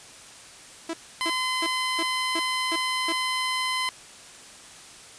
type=tone bursts; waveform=sawtooth; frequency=329.6 Hz; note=E4; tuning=in tune; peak=-24 dBFS; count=7; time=0.89-3.125 s; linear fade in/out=5 ms; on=45 ms; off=320 ms
type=tone; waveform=15% pulse; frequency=1025 Hz; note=C6; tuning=36 cents flat; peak=-18 dBFS; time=1.21-3.89 s; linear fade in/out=0 ms
effects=white hiss -46 dBFS RMS until 5.18 s + resampled to 22050 Hz